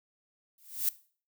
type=noise with exponential growth; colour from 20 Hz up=violet; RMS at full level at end=-25 dBFS; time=0.58-0.89 s; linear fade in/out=2 ms; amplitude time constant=67 ms; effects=noise-tail reverb RT60 0.4 s tail -18 dB re dry